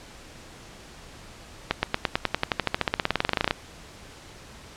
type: accelerating click train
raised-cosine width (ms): 0.3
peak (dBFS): -5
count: 28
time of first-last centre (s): 1.71-3.509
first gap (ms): 120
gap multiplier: 0.95
effects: pink hiss -46 dBFS RMS until 4.76 s + low-pass 8000 Hz 12 dB/octave